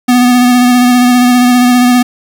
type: tone with vibrato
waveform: square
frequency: 246.9 Hz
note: B3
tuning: in tune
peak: -5 dBFS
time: 0.08-2.03 s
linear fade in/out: 10 ms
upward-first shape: sine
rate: 15 Hz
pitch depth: 21 cents each way
effects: 7-bit